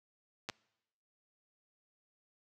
clicks, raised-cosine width 0.2 ms, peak -21 dBFS, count 2, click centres 0.489 / 0.498 s, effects noise-tail reverb RT60 0.9 s tail -24 dB re dry + high-pass 80 Hz 12 dB/octave

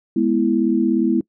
sine chord, E major, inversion first, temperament equal with one note detuned, 209.9 / 246.9 / 329.6 Hz, G#3 / B3 / E4, +19 / 0 / 0 cents, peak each -20 / -19 / -18 dBFS, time 0.16-1.21 s, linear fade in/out 5 ms, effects noise-tail reverb RT60 0.1 s tail -23 dB re dry

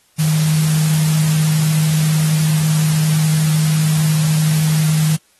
sine tone in noise, 155.56 Hz, D#3, in tune, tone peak -12 dBFS, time 0.18-5.17 s, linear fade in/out 20 ms, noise white, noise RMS -25 dBFS, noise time 0.18-5.17 s, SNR +10 dB, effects white hiss -56 dBFS RMS until 5.39 s + AAC 32 kbps

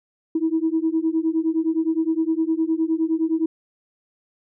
sine beating tone pair, 318 / 327.7 Hz, D#4 / E4, +38 / -10 cents, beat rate 9.7 Hz, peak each -21 dBFS, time 0.35-3.46 s, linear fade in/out 5 ms, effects tanh soft clip ceiling -11 dBFS

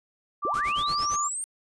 sine tone, 1174.7 Hz, D6, in tune, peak -25 dBFS, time 0.42-1.29 s, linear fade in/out 20 ms
sine linear sweep, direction up, 300 to 8870 Hz, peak -29 dBFS, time 0.45-1.44 s, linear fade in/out 0 ms
pink noise with tremolo, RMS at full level -38 dBFS, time 0.54-1.16 s, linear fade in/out 0 ms, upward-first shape sine, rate 8.8 Hz, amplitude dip 95%
effects resampled to 22050 Hz

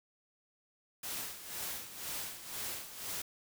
white noise with tremolo, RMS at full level -39 dBFS, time 1.03-3.22 s, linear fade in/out 5 ms, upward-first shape sine, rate 2 Hz, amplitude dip 70%, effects none

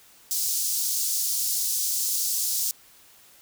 pink high-pass noise, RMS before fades -26 dBFS, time 0.31-2.71 s, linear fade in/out 0 ms, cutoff 5200 Hz, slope 24 dB/octave, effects white hiss -54 dBFS RMS until 3.41 s

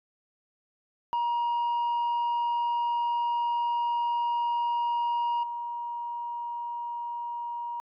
sine tone with level steps, 949 Hz, A#5, 31 cents sharp, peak -22 / -31 dBFS, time 1.13-7.8 s, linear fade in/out 0 ms, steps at 5.43 s, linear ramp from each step 5 ms, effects tanh soft clip ceiling -24 dBFS

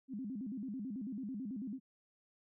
sine tone with vibrato, 233 Hz, A#3, 1 cent flat, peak -39 dBFS, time 0.08-1.8 s, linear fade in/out 50 ms, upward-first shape square, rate 9.1 Hz, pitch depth 220 cents each way, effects none

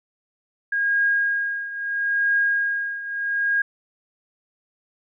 sine tone with tremolo, 1630 Hz, G#6, 33 cents flat, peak -16 dBFS, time 0.72-3.62 s, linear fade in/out 5 ms, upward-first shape triangle, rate 0.76 Hz, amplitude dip 80%, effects none

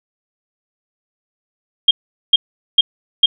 sine tone bursts, 3223 Hz, G7, 47 cents sharp, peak -5 dBFS, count 4, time 1.88-3.26 s, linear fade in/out 5 ms, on 30 ms, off 420 ms, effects none

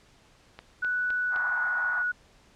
click train, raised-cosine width 0.3 ms, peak -25 dBFS, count 4, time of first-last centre 0.59-1.361 s, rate 3.89 Hz
sine tone with pitch glide, 1480 to 1463.8 Hz, F#6 to F#6, 0 to -19 cents, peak -25 dBFS, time 0.82-2.12 s, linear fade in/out 10 ms, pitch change -19 cents, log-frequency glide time 1.21-1.65 s
white band-pass noise, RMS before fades -37 dBFS, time 1.3-2.05 s, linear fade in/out 50 ms, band 740 to 1600 Hz, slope 48 dB/octave
effects pink hiss -59 dBFS RMS until 2.55 s + low-pass 7000 Hz 12 dB/octave

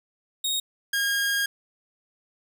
sawtooth tone pair in turn, 3745 / 1625.4 Hz, A#7 / G#6, +7 / -38 cents, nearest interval octave + major second, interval 1445 cents, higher first, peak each -21 / -19 dBFS, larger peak second, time 0.44-0.6 / 0.93-1.46 s, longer second, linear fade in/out 5 ms, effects none

